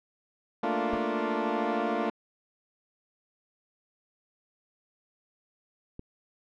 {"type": "chord", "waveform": "15% pulse", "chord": "Bb major seventh", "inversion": "third", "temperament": "equal", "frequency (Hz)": [220, 233.1, 293.7, 349.2], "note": ["A3", "Bb3", "D4", "F4"], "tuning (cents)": [0, 0, 0, 0], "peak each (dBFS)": -26, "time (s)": [0.63, 2.1], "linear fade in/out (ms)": 5}
{"type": "noise with exponential decay", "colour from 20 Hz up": "pink", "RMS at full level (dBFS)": -34, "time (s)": [0.93, 1.06], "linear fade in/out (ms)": 1, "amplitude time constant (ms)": 28}
{"type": "click", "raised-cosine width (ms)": 3, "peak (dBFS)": -27, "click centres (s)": 5.994}
{"effects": ["low-pass 2000 Hz 12 dB/octave"]}